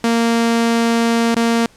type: tone with dropouts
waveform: sawtooth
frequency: 231.5 Hz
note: A#3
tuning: 12 cents flat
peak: -9 dBFS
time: 0.04-1.66 s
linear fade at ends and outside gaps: 2 ms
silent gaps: 1.346-1.364 s
effects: pink hiss -49 dBFS RMS until 1.76 s + low-pass 9000 Hz 12 dB/octave